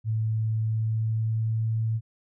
sine tone with pitch glide, 110.3 to 111.78 Hz, A2 to A2, +5 to +28 cents, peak -23 dBFS, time 0.04-2.01 s, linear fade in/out 50 ms, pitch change +23 cents, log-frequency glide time 0.58-1.72 s, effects none

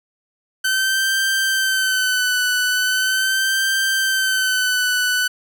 sawtooth tone with vibrato, 1529 Hz, G6, 44 cents flat, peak -13 dBFS, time 0.64-5.28 s, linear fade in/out 10 ms, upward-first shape sine, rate 0.4 Hz, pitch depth 44 cents each way, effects none

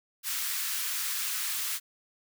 white high-pass noise, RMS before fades -32 dBFS, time 0.23-1.8 s, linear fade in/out 50 ms, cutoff 1200 Hz, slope 24 dB/octave, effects none

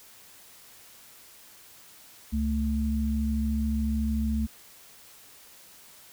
sine tone pair together, 68.74 / 220 Hz, C#2 / A3, -14 / 0 cents, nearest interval octave + minor sixth, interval 2014 cents, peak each -27 dBFS, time 2.32-4.47 s, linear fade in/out 20 ms, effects white hiss -52 dBFS RMS until 6.12 s

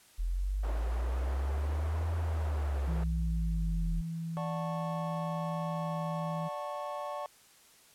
sine linear two-way sweep, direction up then down, 41.15 to 84.2 to 41.15 Hz, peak -29 dBFS, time 0.18-4.02 s, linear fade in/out 20 ms, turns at 2.15 s
white band-pass noise, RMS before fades -45 dBFS, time 0.63-3.04 s, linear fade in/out 5 ms, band 290 to 820 Hz, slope 12 dB/octave
sine tone with pitch glide, 164.81 to 163.39 Hz, E3 to E3, 0 to -15 cents, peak -34 dBFS, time 2.87-6.49 s, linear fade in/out 20 ms, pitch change -15 cents, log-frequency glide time 5.58-6 s
triangle chord, D major seventh, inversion none, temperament just, 587.3 / 734.2 / 881 / 1101.2 Hz, D5 / F#5 / A5 / C#6, 0 / -14 / +2 / -12 cents, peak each -37 / -41 / -41 / -39 dBFS, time 4.37-7.26 s, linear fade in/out 0 ms
effects white hiss -60 dBFS RMS until 7.94 s + low-pass 12000 Hz 12 dB/octave

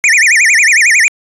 square tone with vibrato, 2093 Hz, C7, in tune, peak -6 dBFS, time 0.04-1.08 s, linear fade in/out 0 ms, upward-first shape sine, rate 11 Hz, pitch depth 290 cents each way, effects resampled to 22050 Hz

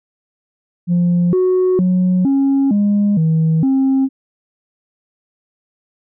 sine tone with pitch steps, 174.9 / 368.8 / 182.8 / 274 / 204.5 / 160.4 / 267.5 Hz, F3 / F#4 / F#3 / C#4 / G#3 / E3 / C4, +3 / -6 / -21 / -20 / -26 / -47 / +38 cents, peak -9 dBFS, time 0.87-4.09 s, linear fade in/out 50 ms, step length 460 ms, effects tanh soft clip ceiling -9 dBFS

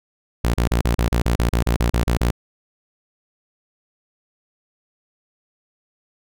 sawtooth tone bursts, 58.6 Hz, A#1, 10 cents sharp, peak -12 dBFS, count 14, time 0.44-2.308 s, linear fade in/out 5 ms, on 100 ms, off 36 ms, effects none

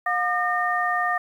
sine tone cluster, 717 / 1209 / 1832 Hz, F5 / D6 / A#6, +45 / +50 / -31 cents, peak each -25 dBFS, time 0.06-1.18 s, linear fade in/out 5 ms, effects 9-bit

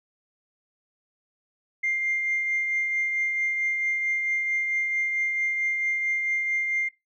sine tone with tremolo, 2100 Hz, C7, 6 cents sharp, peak -21 dBFS, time 1.83-6.89 s, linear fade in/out 10 ms, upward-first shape triangle, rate 4.5 Hz, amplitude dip 40%, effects noise-tail reverb RT60 0.2 s tail -20 dB re dry + tanh soft clip ceiling -18 dBFS

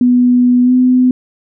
sine tone with pitch glide, 246.9 to 252.7 Hz, B3 to B3, 0 to +40 cents, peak -6 dBFS, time 0.01-1.11 s, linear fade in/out 2 ms, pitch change +40 cents, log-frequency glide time 0.63-0.72 s, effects none

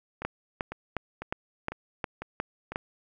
two click trains, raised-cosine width 0.5 ms, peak -14 / -21 dBFS, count 8 / 6, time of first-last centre 0.25-2.759 / 0.22-2.72 s, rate 2.79 / 2 Hz, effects none

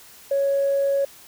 sine tone, 555 Hz, C#5, 2 cents sharp, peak -17 dBFS, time 0.31-1.05 s, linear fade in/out 5 ms, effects tanh soft clip ceiling -14 dBFS + white hiss -47 dBFS RMS until 1.27 s

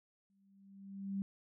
sine tone with exponential growth, 196.2 Hz, G3, 2 cents sharp, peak -33 dBFS, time 0.3-1.22 s, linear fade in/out 0 ms, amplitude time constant 200 ms, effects none

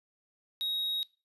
triangle tone, 3785 Hz, A#7, 26 cents sharp, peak -29 dBFS, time 0.61-1.03 s, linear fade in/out 0 ms, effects noise-tail reverb RT60 0.3 s tail -19 dB re dry + resampled to 32000 Hz

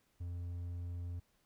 triangle tone, 87.31 Hz, F2, in tune, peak -37 dBFS, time 0.2-1.2 s, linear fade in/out 10 ms, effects pink hiss -75 dBFS RMS until 1.45 s

